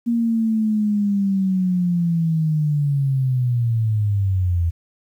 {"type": "linear sweep", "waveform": "sine", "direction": "down", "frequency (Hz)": [236.5, 82.41], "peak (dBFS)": -16, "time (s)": [0.06, 4.71], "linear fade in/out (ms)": 20, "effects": ["9-bit"]}